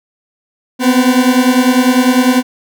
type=beating tone pair; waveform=40% pulse; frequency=247.9 / 257.9 Hz; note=B3 / C4; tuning=+7 / -25 cents; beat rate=10 Hz; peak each=-10 dBFS; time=0.79-2.43 s; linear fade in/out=50 ms; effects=none